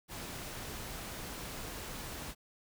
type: noise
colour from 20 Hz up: pink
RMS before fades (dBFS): -43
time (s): 0.08-2.35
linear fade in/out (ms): 50
effects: none